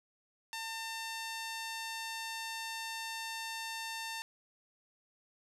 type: tone with band-pass filter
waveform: sawtooth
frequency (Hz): 900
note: A5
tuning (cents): +39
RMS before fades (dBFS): -41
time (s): 0.53-4.22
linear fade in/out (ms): 0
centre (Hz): 4500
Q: 0.54
effects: none